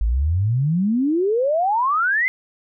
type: exponential sweep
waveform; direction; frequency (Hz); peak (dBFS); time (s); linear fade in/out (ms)
sine; up; 50.6 to 2105; -16; 0.01-2.28; 0
effects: none